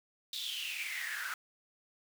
pink noise with high-pass filter sweep, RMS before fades -39 dBFS, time 0.33-1.34 s, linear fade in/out 2 ms, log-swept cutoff 3800 to 1400 Hz, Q 8, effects none

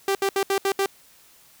sawtooth tone bursts at uneven times, 392 Hz, G4, in tune, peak -16 dBFS, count 6, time 0.08-0.15 / 0.22-0.29 / 0.36-0.43 / 0.5-0.58 / 0.65-0.72 / 0.79-0.86 s, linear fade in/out 2 ms, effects white hiss -54 dBFS RMS until 1.6 s

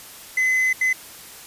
triangle tone bursts at uneven times, 2032 Hz, B6, 49 cents sharp, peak -15 dBFS, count 2, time 0.37-0.73 / 0.81-0.93 s, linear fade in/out 5 ms, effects white hiss -41 dBFS RMS until 1.46 s + resampled to 32000 Hz

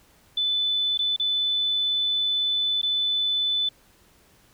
sine tone with dropouts, 3502 Hz, A7, 9 cents flat, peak -21 dBFS, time 0.37-3.69 s, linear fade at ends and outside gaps 5 ms, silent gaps 0.976-0.99 / 1.163-1.197 / 2.816-2.83 s, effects pink hiss -58 dBFS RMS until 4.53 s

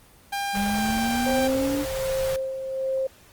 sawtooth tone with pitch glide, 800 to 788.5 Hz, G5 to G5, +35 to +10 cents, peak -22 dBFS, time 0.32-1.48 s, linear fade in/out 10 ms, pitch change -25 cents, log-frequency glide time 0.7-0.89 s
triangle exponential sweep, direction up, 197.4 to 293.5 Hz, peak -22 dBFS, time 0.53-1.86 s, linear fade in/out 50 ms
pink band-stop noise, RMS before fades -34 dBFS, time 0.55-2.36 s, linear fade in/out 0 ms, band 160 to 420 Hz, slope 48 dB/octave
sine tone with tremolo, 530 Hz, C5, 22 cents sharp, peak -22 dBFS, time 1.26-3.07 s, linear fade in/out 5 ms, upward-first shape sine, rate 1.3 Hz, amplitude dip 55%
effects pink hiss -53 dBFS RMS until 3.32 s + Opus 24 kbps

